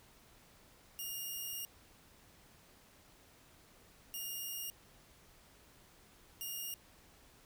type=tone bursts at uneven times; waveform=5% pulse; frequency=2837 Hz; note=F7; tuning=27 cents sharp; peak=-31 dBFS; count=3; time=0.99-1.65 / 4.14-4.7 / 6.41-6.74 s; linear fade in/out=0 ms; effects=pink hiss -63 dBFS RMS until 7.45 s